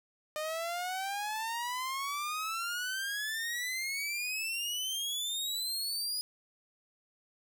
sawtooth exponential sweep, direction up, 607 to 4978 Hz, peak -30 dBFS, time 0.36-6.21 s, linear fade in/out 0 ms, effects none

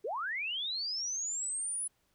sine linear sweep, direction up, 361.7 to 10130 Hz, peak -33 dBFS, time 0.04-1.88 s, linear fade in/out 10 ms, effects pink hiss -74 dBFS RMS until 2.14 s

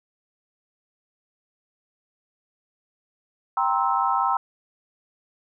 sine chord, C dominant seventh, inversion second, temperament just, 784.9 / 941.9 / 1046.5 / 1308.1 Hz, G5 / Bb5 / C6 / E6, +2 / +18 / 0 / -14 cents, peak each -25 dBFS, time 3.57-4.37 s, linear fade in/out 2 ms, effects none

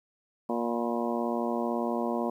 harmonic tone with a mistuned harmonic, 118 Hz, A#2, 22 cents sharp, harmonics 2 / 3 / 4 / 5 / 6 / 7 / 8 / 9, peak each -31 / -34 / -36 / -35 / -36 / -41 / -37 / -42 dBFS, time 0.49-2.3 s, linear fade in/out 5 ms, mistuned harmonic 8, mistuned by +46 cents, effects 10-bit

